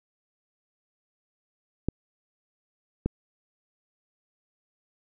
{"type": "clicks", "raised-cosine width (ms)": 3, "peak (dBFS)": -12, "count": 2, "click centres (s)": [1.886, 3.06], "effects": []}